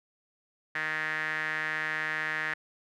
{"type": "tone with band-pass filter", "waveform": "sawtooth", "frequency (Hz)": 155.56, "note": "D#3", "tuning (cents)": 0, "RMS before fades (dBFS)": -32, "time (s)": [0.75, 2.54], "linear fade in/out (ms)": 5, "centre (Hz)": 1800, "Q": 6.6, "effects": []}